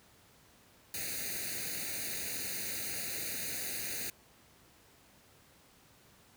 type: noise with comb filter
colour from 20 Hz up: white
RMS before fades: -38 dBFS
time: 0.94-4.1 s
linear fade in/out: 2 ms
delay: 0.46 ms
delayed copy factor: +0.95
effects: pink hiss -62 dBFS RMS until 6.36 s + high-pass 60 Hz 12 dB/octave